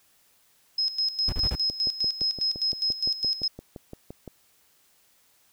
sine tone with tremolo, 5130 Hz, E8, 48 cents flat, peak -22 dBFS, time 0.78-3.48 s, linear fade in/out 5 ms, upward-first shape square, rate 4.9 Hz, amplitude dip 75%
brown noise bursts, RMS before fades -28 dBFS, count 4, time 1.28-1.553 s, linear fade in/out 2 ms, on 45 ms, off 31 ms
click train, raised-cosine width 2 ms, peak -25 dBFS, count 16, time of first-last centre 1.7-4.277 s, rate 5.82 Hz
effects white hiss -63 dBFS RMS until 5.52 s

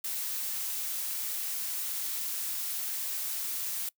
blue noise, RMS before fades -34 dBFS, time 0.04-3.89 s, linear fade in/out 5 ms, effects noise-tail reverb RT60 0.1 s tail -23 dB re dry

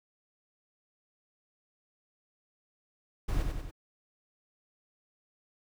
brown noise with echo, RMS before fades -30 dBFS, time 3.28-3.43 s, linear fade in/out 10 ms, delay 94 ms, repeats 3, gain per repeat -4 dB, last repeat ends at 3.712 s, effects none

